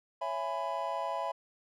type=chord; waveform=triangle; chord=C# minor seventh; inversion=none; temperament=just; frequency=554.4 / 665.2 / 831.5 / 997.9 Hz; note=C#5 / E5 / G#5 / B5; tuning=0 / +16 / +2 / +18 cents; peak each=-38 / -35 / -37 / -34 dBFS; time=0.21-1.32 s; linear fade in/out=10 ms; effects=none